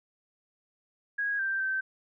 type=tone with pitch steps; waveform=sine; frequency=1648 / 1571 / 1550 Hz; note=G#6 / G6 / G6; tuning=-14 / +3 / -20 cents; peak=-27 dBFS; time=1.18-1.81 s; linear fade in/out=10 ms; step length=210 ms; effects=none